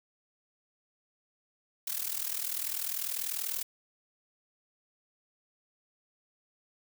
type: noise with amplitude modulation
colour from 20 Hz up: blue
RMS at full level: -31 dBFS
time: 1.87-3.63 s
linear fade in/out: 5 ms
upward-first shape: sine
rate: 40.2 Hz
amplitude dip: 80%
effects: none